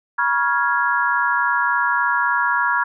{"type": "chord", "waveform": "sine", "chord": "C# dominant seventh", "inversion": "third", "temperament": "equal with one note detuned", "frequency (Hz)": [965.2, 1108.7, 1396.9, 1661.2], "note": ["B5", "C#6", "E#6", "G#6"], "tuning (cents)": [-40, 0, 0, 0], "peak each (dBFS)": [-21, -24, -21, -21], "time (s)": [0.18, 2.84], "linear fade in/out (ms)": 10, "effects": []}